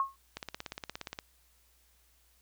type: tone with exponential decay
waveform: sine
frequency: 1086 Hz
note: C#6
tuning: 36 cents flat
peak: -23 dBFS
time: 0-0.16 s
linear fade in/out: 1 ms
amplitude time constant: 33 ms
type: click train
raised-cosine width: 0.2 ms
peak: -21 dBFS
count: 15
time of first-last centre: 0.37-1.189 s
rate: 17.1 Hz
effects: added 60 Hz sine -68 dBFS peak until 2.41 s + white hiss -68 dBFS RMS until 2.41 s